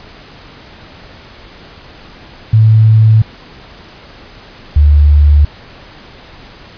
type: tone pair in turn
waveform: sine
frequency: 110 / 73.42 Hz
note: A2 / D2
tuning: 0 / 0 cents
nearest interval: perfect fifth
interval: 700 cents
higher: first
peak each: -3 dBFS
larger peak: neither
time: 2.53-3.22 / 4.76-5.45 s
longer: neither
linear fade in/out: 5 ms
effects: pink hiss -36 dBFS RMS until 6.77 s + resampled to 11025 Hz